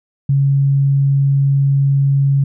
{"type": "tone", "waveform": "sine", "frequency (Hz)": 138.59, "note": "C#3", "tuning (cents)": 0, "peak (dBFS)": -10, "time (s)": [0.29, 2.44], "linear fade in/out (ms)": 5, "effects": []}